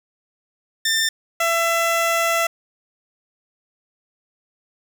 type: tone pair in turn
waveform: 15% pulse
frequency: 1793 / 669.9 Hz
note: A6 / E5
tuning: +32 / +28 cents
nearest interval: octave + perfect fourth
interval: 1704 cents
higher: first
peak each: -11 dBFS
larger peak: neither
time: 0.85-1.09 / 1.4-2.47 s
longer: second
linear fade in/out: 5 ms
effects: none